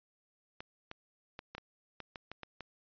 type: clicks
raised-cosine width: 0.3 ms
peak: -27 dBFS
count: 10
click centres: 0.605 / 0.914 / 1.391 / 1.55 / 1.581 / 2.003 / 2.158 / 2.316 / 2.433 / 2.607 s
effects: resampled to 11025 Hz